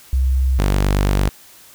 sine / sawtooth tone pair in turn, 65.4 / 48.88 Hz, C2 / G1, 0 / -4 cents, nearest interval perfect fourth, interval 504 cents, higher first, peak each -13 / -10 dBFS, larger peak second, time 0.13-0.59 / 0.59-1.29 s, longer second, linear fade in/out 0 ms, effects white hiss -45 dBFS RMS until 1.74 s

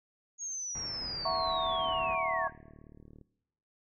sine linear sweep, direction down, 6640 to 1560 Hz, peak -35 dBFS, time 0.38-2.51 s, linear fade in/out 50 ms
pink low-pass noise, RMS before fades -46 dBFS, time 0.75-2.15 s, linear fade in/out 2 ms, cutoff 2400 Hz, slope 48 dB/octave
sine chord, F# dominant seventh, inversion third, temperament equal with one note detuned, 659.3 / 734.9 / 932.3 / 1108.7 Hz, E5 / F#5 / A#5 / C#6, 0 / -12 / 0 / 0 cents, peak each -33 / -36 / -37 / -32 dBFS, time 1.25-2.48 s, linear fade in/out 5 ms
click train, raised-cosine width 3 ms, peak -40 dBFS, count 52, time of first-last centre 1.86-3.213 s, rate 37.7 Hz
effects noise-tail reverb RT60 0.9 s tail -21 dB re dry

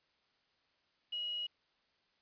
sine tone with quantisation, 2900 Hz, F#7, 35 cents flat, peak -36 dBFS, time 1.12-1.47 s, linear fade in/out 10 ms, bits 9, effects white hiss -75 dBFS RMS until 2.21 s + resampled to 11025 Hz

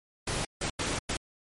pink noise bursts at uneven times, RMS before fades -31 dBFS, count 4, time 0.27-0.45 / 0.61-0.7 / 0.79-0.99 / 1.09-1.17 s, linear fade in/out 5 ms, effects MP3 48 kbps

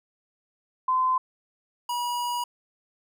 sine / square tone pair in turn, 1028 / 966.9 Hz, C6 / B5, -31 / -37 cents, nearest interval minor second, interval 106 cents, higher first, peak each -20 / -27 dBFS, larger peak first, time 0.88-1.18 / 1.89-2.44 s, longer second, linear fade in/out 5 ms, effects none

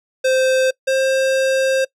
square tone pair in turn, 521 / 530.4 Hz, C5 / C5, -7 / +23 cents, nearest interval unison, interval 30 cents, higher second, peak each -14 / -15 dBFS, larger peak first, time 0.24-0.71 / 0.87-1.85 s, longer second, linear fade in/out 10 ms, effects noise-tail reverb RT60 0.1 s tail -23 dB re dry + low-pass 9000 Hz 12 dB/octave

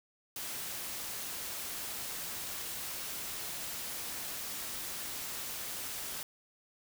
white noise, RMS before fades -40 dBFS, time 0.36-6.23 s, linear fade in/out 2 ms, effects none

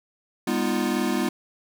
square chord, F half-diminished seventh, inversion first, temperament equal with one note detuned, 202.9 / 246.9 / 311.1 / 349.2 Hz, Ab3 / Cb4 / Eb4 / F4, -40 / 0 / 0 / 0 cents, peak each -29 / -27 / -30 / -29 dBFS, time 0.47-1.29 s, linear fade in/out 5 ms, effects none

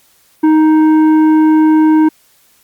triangle tone with tanh clipping, 312.1 Hz, D#4, 5 cents sharp, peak -7 dBFS, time 0.43-2.09 s, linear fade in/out 10 ms, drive 13 dB, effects white hiss -51 dBFS RMS until 2.63 s + Opus 48 kbps

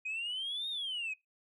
sine exponential two-way sweep, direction up then down, 2489 to 3745 to 2489 Hz, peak -33 dBFS, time 0.05-1.14 s, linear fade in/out 10 ms, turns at 0.69 s, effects noise-tail reverb RT60 0.2 s tail -24 dB re dry + tanh soft clip ceiling -32 dBFS

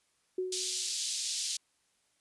sine tone with exponential decay, 370 Hz, F#4, in tune, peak -28 dBFS, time 0.38-0.94 s, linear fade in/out 5 ms, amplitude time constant 120 ms
pink band-pass noise, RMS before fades -35 dBFS, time 0.52-1.57 s, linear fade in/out 5 ms, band 3800 to 8700 Hz, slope 24 dB/octave
effects white hiss -73 dBFS RMS until 2.2 s + resampled to 24000 Hz

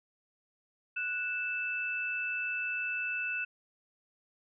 sine tone pair together, 1477.5 / 2637 Hz, F#6 / E7, -3 / 0 cents, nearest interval minor seventh, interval 1003 cents, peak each -36 / -33 dBFS, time 0.96-3.45 s, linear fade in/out 10 ms, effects none

